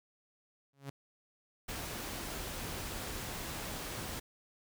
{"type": "tone with exponential growth", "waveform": "sawtooth", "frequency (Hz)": 138.59, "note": "C#3", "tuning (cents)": 0, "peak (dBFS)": -34, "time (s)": [0.73, 0.9], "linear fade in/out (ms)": 5, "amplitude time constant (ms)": 35}
{"type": "noise", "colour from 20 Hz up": "pink", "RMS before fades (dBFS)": -41, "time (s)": [1.68, 4.2], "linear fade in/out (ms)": 10}
{"effects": []}